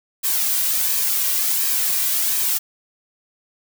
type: noise with flanger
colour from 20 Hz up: blue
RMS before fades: -20 dBFS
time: 0.23-2.59 s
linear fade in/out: 20 ms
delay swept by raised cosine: 1.4 to 2.34 ms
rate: 1.4 Hz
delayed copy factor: -0.5
effects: none